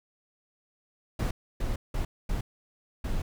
brown noise bursts at uneven times, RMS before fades -29 dBFS, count 5, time 1.19-1.31 / 1.6-1.76 / 1.94-2.05 / 2.29-2.41 / 3.04-3.22 s, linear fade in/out 5 ms, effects none

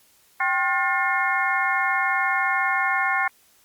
harmonic tone with a mistuned harmonic, 357.3 Hz, F4, 40 cents sharp, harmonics 2 / 3 / 4 / 5 / 6, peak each -26 / -26 / -26 / -26 / -26 dBFS, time 0.4-3.28 s, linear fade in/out 5 ms, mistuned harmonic 2, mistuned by +150 cents, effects white hiss -58 dBFS RMS until 3.64 s + Opus 48 kbps

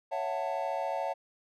triangle chord, F# minor seventh, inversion second, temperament just, 555 / 666 / 740 / 888 Hz, C#5 / E5 / F#5 / A5, +2 / +18 / 0 / +16 cents, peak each -34 dBFS, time 0.11-1.14 s, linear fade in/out 20 ms, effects none

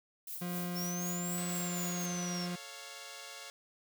violet noise with tremolo, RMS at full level -41 dBFS, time 0.27-2.06 s, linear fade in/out 5 ms, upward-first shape triangle, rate 4 Hz, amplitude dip 70%
40% pulse tone, 176.8 Hz, F3, 22 cents sharp, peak -35 dBFS, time 0.41-2.56 s, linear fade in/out 10 ms
sine linear two-way sweep, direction up then down, 5330 to 8040 to 5330 Hz, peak -40 dBFS, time 0.75-2.47 s, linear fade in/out 20 ms, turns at 1.41 s
5% pulse chord, A augmented, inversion none, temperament equal, 440 / 554.4 / 698.5 Hz, A4 / C#5 / E#5, 0 / 0 / 0 cents, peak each -42 / -37 / -38 dBFS, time 1.38-3.5 s, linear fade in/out 0 ms
effects none

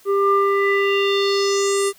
square tone with low-pass filter sweep, 397.2 Hz, G4, 23 cents sharp, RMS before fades -18 dBFS, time 0.05-1.93 s, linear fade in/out 50 ms, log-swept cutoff 850 to 10000 Hz, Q 3.9, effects white hiss -51 dBFS RMS until 1.98 s

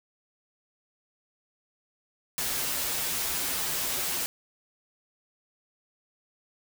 white noise with comb filter, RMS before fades -30 dBFS, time 2.38-4.26 s, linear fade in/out 0 ms, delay 9.4 ms, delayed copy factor -0.7, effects none

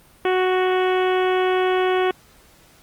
harmonic tone, 370 Hz, F#4, in tune, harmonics 1 / 2 / 3 / 4 / 5 / 6 / 7 / 8 / 9, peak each -18 / -24 / -28 / -30 / -32 / -34 / -35 / -36 / -37 dBFS, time 0.25-2.11 s, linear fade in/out 2 ms, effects pink hiss -52 dBFS RMS until 2.82 s + Opus 32 kbps

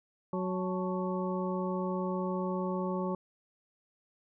harmonic tone with a mistuned harmonic, 185 Hz, F#3, in tune, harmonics 1 / 2 / 3 / 5 / 6, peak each -33 / -36 / -38 / -40 / -41 dBFS, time 0.33-3.15 s, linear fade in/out 2 ms, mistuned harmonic 5, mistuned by -83 cents, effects none

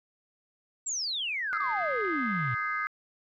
sine exponential sweep, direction down, 7740 to 112.2 Hz, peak -29 dBFS, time 0.86-2.55 s, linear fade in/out 10 ms
sine chord, Ab major seventh, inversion second, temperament just, 1245.9 / 1557.4 / 1661.2 / 2077 Hz, Eb6 / G6 / Ab6 / C7, +2 / -12 / 0 / -13 cents, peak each -31 / -36 / -36 / -34 dBFS, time 1.53-2.87 s, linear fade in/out 0 ms
effects tanh soft clip ceiling -19 dBFS

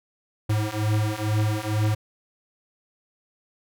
square beating tone pair, 105.8 / 108 Hz, G#2 / A2, +33 / -32 cents, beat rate 2.2 Hz, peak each -26 / -25 dBFS, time 0.49-1.95 s, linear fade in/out 10 ms, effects none

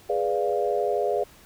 sine chord, G# diminished seventh, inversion none, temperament equal, 415.3 / 493.9 / 587.3 / 698.5 Hz, G#4 / B4 / D5 / F5, 0 / 0 / 0 / 0 cents, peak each -26 / -28 / -28 / -28 dBFS, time 0.09-1.24 s, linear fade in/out 10 ms, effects pink hiss -52 dBFS RMS until 1.45 s

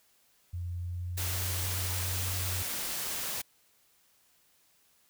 sine tone with pitch glide, 87.6 to 91.06 Hz, F2 to F#2, +6 to -27 cents, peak -33 dBFS, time 0.53-2.63 s, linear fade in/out 10 ms, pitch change +67 cents, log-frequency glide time 0.73-1.75 s
white noise, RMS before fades -35 dBFS, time 1.17-3.42 s, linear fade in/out 10 ms
effects white hiss -67 dBFS RMS until 5.09 s

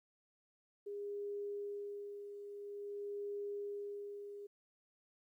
sine tone with tremolo, 407.2 Hz, G#4, 34 cents flat, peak -39 dBFS, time 0.86-4.47 s, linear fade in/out 10 ms, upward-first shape sine, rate 0.49 Hz, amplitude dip 55%, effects 13-bit

